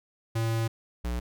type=tone pair in turn; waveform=square; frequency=113.5 / 60.12 Hz; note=A#2 / B1; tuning=-46 / -46 cents; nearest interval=major seventh; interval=1100 cents; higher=first; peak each=-26 / -29 dBFS; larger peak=first; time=0.35-0.68 / 1.04-1.2 s; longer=first; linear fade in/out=10 ms; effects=none